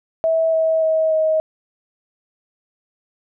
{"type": "tone with pitch steps", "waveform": "sine", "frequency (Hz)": [650, 643.6, 637.4, 631.1], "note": ["E5", "E5", "D#5", "D#5"], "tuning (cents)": [-24, -42, 42, 24], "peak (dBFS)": -14, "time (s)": [0.24, 1.4], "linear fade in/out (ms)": 0, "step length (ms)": 290, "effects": []}